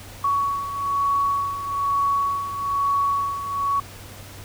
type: beating tone pair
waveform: sine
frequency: 1119 / 1120.1 Hz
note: C#6 / C#6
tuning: +16 / +18 cents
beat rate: 1.1 Hz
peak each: -27 / -21 dBFS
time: 0.24-3.8 s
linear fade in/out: 5 ms
effects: added 97 Hz sine -42 dBFS peak until 4.44 s + pink hiss -42 dBFS RMS until 4.44 s